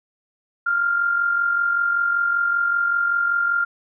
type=tone with amplitude modulation; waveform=sine; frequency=1396.9 Hz; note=F6; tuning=in tune; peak=-15 dBFS; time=0.66-3.65 s; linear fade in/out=10 ms; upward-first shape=sine; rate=45.2 Hz; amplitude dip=50%; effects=none